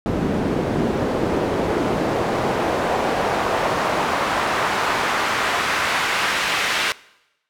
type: noise with band-pass filter sweep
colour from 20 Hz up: pink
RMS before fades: -21 dBFS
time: 0.06-6.92 s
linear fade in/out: 0 ms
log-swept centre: 250 to 2200 Hz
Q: 0.93
effects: noise-tail reverb RT60 0.9 s tail -21 dB re dry